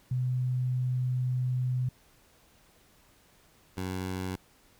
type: tone pair in turn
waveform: sine / 15% pulse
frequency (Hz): 126.5 / 92.97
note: B2 / F#2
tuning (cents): +42 / +9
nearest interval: perfect fourth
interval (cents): 533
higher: first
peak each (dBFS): -26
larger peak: neither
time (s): 0.11-1.89 / 3.77-4.36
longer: first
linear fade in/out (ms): 5
effects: pink hiss -62 dBFS RMS until 4.79 s